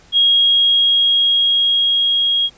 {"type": "tone with level ramp", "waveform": "sine", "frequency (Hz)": 3279, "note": "G#7", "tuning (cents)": -23, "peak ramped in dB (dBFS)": [-9, -13], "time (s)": [0.12, 2.5], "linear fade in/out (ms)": 50, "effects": ["pink hiss -48 dBFS RMS until 2.57 s", "resampled to 16000 Hz"]}